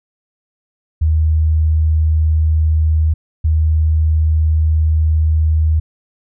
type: tone pair in turn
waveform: sine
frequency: 78.5 / 78.5 Hz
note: D#2 / D#2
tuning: +16 / +16 cents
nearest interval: unison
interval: 0 cents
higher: neither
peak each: -10 dBFS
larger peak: neither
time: 1.01-3.14 / 3.44-5.8 s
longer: second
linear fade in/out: 10 ms
effects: none